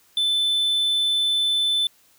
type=tone; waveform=triangle; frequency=3520 Hz; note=A7; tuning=in tune; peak=-17 dBFS; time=0.17-1.87 s; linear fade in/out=2 ms; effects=white hiss -58 dBFS RMS until 2.18 s